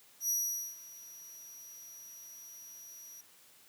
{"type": "tone with ADSR envelope", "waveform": "sawtooth", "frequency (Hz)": 5800, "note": "F#8", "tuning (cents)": -35, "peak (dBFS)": -26, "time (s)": [0.2, 3.21], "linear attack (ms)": 92, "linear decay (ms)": 460, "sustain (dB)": -20, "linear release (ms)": 4, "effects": ["white hiss -61 dBFS RMS until 3.68 s", "high-pass 100 Hz 12 dB/octave"]}